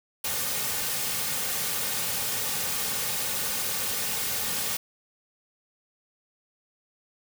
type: noise with comb filter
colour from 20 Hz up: white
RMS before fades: -29 dBFS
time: 0.24-4.77 s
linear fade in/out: 5 ms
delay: 3 ms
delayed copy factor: -0.55
effects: none